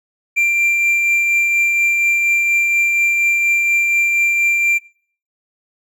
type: tone with tremolo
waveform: triangle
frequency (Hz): 2368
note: D7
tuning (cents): +14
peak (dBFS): -9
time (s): 0.36-4.79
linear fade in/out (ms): 20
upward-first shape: triangle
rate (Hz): 4.2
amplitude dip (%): 30
effects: noise-tail reverb RT60 0.5 s tail -22 dB re dry